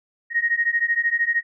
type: beating tone pair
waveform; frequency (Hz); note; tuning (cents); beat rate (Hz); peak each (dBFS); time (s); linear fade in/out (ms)
sine; 1864.7 / 1877.7; A#6 / A#6; 0 / +12; 13; -22 / -21; 0.3-1.43; 50
effects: none